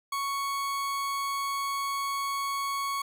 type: tone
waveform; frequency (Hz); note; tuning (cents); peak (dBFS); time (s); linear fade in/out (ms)
40% pulse; 1110; C#6; +2; -28; 0.12-3.02; 5
effects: none